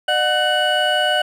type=tone cluster; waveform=triangle; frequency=605 / 731 / 1505 / 2938 Hz; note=D#5 / F#5 / F#6 / F#7; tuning=-49 / -21 / +29 / -13 cents; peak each=-19 dBFS; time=0.08-1.22 s; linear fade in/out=5 ms; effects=none